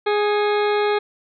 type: harmonic tone with a mistuned harmonic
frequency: 415.3 Hz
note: G#4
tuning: in tune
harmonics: 1 / 2 / 3 / 4 / 5 / 6 / 8 / 9 / 10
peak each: -18 / -24 / -28 / -30 / -32 / -34 / -36 / -37 / -38 dBFS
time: 0.06-0.99 s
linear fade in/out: 10 ms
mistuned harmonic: 5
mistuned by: +62 cents
effects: none